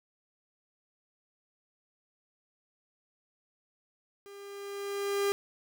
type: tone with level ramp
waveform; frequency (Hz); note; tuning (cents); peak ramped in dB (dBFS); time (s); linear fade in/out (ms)
45% pulse; 401; G4; +39; -47 to -25; 4.26-5.32; 0
effects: none